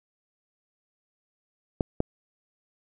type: clicks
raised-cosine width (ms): 2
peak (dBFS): -10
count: 2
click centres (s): 1.808 / 2.004
effects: none